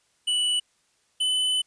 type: tone pair in turn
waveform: square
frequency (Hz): 2960 / 3013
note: F#7 / F#7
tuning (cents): 0 / +31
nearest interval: unison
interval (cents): 31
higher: second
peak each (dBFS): -22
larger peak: neither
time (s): 0.27-0.6 / 1.2-1.62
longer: second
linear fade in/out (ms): 10
effects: white hiss -67 dBFS RMS until 1.66 s + resampled to 22050 Hz